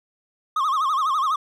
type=tone with vibrato; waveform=triangle; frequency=1161 Hz; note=D6; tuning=20 cents flat; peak=-17 dBFS; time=0.56-1.36 s; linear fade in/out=5 ms; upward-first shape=sine; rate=12 Hz; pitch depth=170 cents each way; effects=none